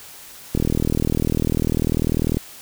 click train, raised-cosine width 3 ms, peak -7 dBFS, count 74, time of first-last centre 0.55-2.37 s, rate 40.1 Hz, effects white hiss -41 dBFS RMS until 2.61 s

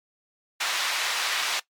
white band-pass noise, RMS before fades -27 dBFS, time 0.6-1.6 s, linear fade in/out 10 ms, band 920 to 3900 Hz, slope 12 dB/octave, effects noise-tail reverb RT60 0.1 s tail -18 dB re dry + MP3 96 kbps

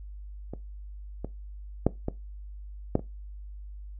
clicks, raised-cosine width 2 ms, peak -22 / -20 / -7 / -15 / -8 / -24 dBFS, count 6, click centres 0.536 / 1.246 / 1.866 / 2.084 / 2.954 / 2.994 s, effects noise-tail reverb RT60 0.2 s tail -18 dB re dry + added 50 Hz sine -39 dBFS peak until 3.99 s

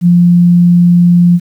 sine tone, 174.61 Hz, F3, in tune, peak -3 dBFS, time 0.01-1.4 s, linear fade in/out 50 ms, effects 7-bit

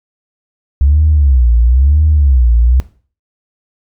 sine tone with vibrato, 66.8 Hz, C2, 36 cents sharp, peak -5 dBFS, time 0.81-2.8 s, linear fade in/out 0 ms, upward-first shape sine, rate 1 Hz, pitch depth 250 cents each way, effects noise-tail reverb RT60 0.4 s tail -17 dB re dry + tanh soft clip ceiling -1 dBFS

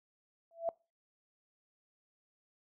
sine tone with exponential growth, 668 Hz, E5, 23 cents sharp, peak -27 dBFS, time 0.51-0.69 s, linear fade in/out 1 ms, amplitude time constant 39 ms, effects noise-tail reverb RT60 0.3 s tail -24 dB re dry

